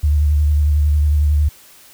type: tone with vibrato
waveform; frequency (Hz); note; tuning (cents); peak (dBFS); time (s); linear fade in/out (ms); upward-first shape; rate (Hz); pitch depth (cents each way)
sine; 74.2; D2; +18; -11; 0.03-1.49; 10; sine; 11; 37
effects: white hiss -45 dBFS RMS until 1.93 s